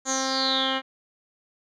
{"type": "tone with low-pass filter sweep", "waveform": "10% pulse", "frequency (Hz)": 265, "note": "C4", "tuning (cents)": 22, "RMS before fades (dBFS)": -25, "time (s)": [0.05, 0.82], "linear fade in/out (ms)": 50, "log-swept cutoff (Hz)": [6900, 2700], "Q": 10, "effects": []}